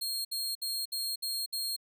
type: tone bursts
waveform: sawtooth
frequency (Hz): 4242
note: C8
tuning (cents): +23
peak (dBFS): -29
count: 6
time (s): 0.01-1.765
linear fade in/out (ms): 10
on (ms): 240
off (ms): 63
effects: none

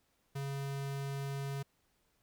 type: tone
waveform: square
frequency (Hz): 138.59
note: C#3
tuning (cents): 0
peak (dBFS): -37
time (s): 0.35-1.63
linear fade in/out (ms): 10
effects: pink hiss -75 dBFS RMS until 2.22 s

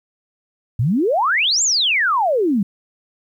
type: exponential two-way sweep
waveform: sine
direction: up then down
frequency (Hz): 103.83 to 7550 to 184.3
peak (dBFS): -14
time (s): 0.79-2.63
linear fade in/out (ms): 5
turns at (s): 1.63
effects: 9-bit

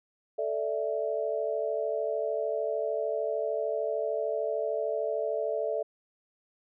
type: chord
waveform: sine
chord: A suspended fourth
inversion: none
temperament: just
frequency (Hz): 440 / 586.7 / 660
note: A4 / D5 / E5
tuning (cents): 0 / -2 / +2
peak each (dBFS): -32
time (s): 0.38-5.83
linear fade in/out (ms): 10
effects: none

